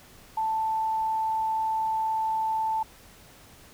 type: tone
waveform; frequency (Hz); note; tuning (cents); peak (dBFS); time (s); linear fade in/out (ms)
sine; 882; A5; +4; -24; 0.37-2.83; 5
effects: pink hiss -52 dBFS RMS until 3.73 s

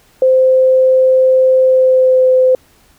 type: tone with pitch glide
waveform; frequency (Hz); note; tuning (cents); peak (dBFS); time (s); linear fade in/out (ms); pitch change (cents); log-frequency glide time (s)
sine; 519 to 513.9; C5 to C5; -14 to -31; -6; 0.22-2.55; 2; -17; 1.62-2.27
effects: pink hiss -50 dBFS RMS until 2.98 s

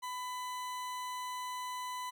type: tone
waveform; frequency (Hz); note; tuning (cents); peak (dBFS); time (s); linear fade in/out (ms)
40% pulse; 1000; B5; +21; -37; 0.02-2.11; 20
effects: none

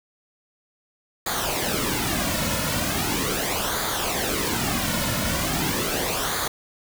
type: noise with flanger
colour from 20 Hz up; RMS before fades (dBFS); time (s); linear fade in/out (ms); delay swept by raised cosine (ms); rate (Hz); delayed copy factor
pink; -25; 1.26-6.48; 5; 0.36 to 2.56; 0.39; -0.65
effects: none

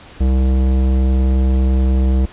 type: tone with tanh clipping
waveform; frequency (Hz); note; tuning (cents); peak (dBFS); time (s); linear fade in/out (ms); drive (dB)
sine; 65.1; C2; -8; -13; 0.2-2.26; 10; 16
effects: pink hiss -40 dBFS RMS until 2.32 s + resampled to 8000 Hz

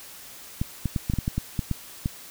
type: clicks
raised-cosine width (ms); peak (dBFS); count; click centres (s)
5; -12; 11; 0.615 / 0.857 / 0.962 / 1.099 / 1.137 / 1.187 / 1.279 / 1.38 / 1.592 / 1.713 / 2.059
effects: white hiss -44 dBFS RMS until 2.3 s

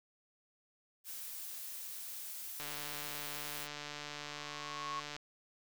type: noise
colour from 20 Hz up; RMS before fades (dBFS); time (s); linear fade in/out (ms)
blue; -45; 1.04-3.68; 50
type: click train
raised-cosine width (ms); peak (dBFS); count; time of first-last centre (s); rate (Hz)
0.2; -26; 378; 2.6-5.165; 147
type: tone with exponential growth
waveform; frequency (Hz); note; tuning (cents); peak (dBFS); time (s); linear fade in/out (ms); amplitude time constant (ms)
sine; 1099; C#6; -15; -36; 3.66-5; 5; 290
effects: none

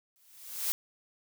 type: noise with exponential growth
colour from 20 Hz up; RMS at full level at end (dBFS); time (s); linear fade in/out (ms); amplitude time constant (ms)
blue; -28; 0.16-0.72; 0; 120
effects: none

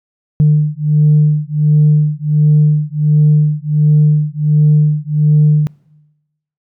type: beating tone pair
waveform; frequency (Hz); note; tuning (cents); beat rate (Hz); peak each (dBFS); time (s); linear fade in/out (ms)
sine; 150 / 151.4; D3 / D#3; +37 / -47; 1.4; -10; 0.4-5.67; 0
effects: noise-tail reverb RT60 1.0 s tail -23 dB re dry + tanh soft clip ceiling -2 dBFS

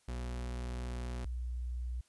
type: tone pair in turn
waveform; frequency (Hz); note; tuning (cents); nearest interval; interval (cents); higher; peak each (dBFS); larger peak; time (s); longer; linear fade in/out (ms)
40% pulse / sine; 61 / 61; B1 / B1; -21 / -21; unison; 0; neither; -36 / -35; second; 0.08-1.25 / 1.25-2.01; first; 5
effects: white hiss -71 dBFS RMS until 2.08 s + resampled to 24000 Hz

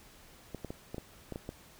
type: clicks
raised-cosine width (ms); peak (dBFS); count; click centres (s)
2; -25; 8; 0.547 / 0.647 / 0.705 / 0.945 / 0.982 / 1.323 / 1.359 / 1.491
effects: pink hiss -57 dBFS RMS until 1.79 s

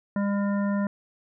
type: harmonic tone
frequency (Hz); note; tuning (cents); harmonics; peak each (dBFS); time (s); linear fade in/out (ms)
201.4; G3; +47; 1 / 3 / 5 / 7 / 9; -23 / -33 / -37 / -40 / -42; 0.16-0.87; 2
effects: none

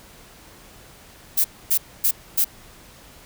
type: noise bursts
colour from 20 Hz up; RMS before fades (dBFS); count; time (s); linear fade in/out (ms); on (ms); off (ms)
violet; -18; 4; 1.37-2.446; 10; 74; 260
effects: pink hiss -47 dBFS RMS until 3.25 s

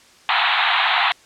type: band-pass noise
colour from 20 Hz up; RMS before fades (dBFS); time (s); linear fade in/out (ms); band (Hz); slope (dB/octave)
pink; -18; 0.29-1.12; 0; 710 to 4000; 96
effects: white hiss -50 dBFS RMS until 1.25 s + low-pass 7000 Hz 12 dB/octave

